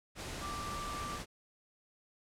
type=tone in noise; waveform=sine; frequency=1174.7 Hz; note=D6; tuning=in tune; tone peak=-40 dBFS; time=0.4-1.2 s; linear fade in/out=50 ms; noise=pink; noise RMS=-42 dBFS; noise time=0.15-1.26 s; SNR=-1 dB; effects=low-pass 9000 Hz 12 dB/octave